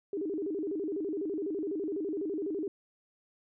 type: tone with vibrato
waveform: sine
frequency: 352.8 Hz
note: F4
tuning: 18 cents sharp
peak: -31 dBFS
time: 0.13-2.68 s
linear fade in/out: 2 ms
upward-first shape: square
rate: 12 Hz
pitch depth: 220 cents each way
effects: none